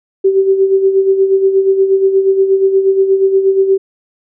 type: tone with tremolo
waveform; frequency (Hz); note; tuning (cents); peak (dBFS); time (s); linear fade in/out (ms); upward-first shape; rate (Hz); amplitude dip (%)
sine; 386.6; G4; -24; -5; 0.24-3.78; 10; sine; 8.4; 60
effects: none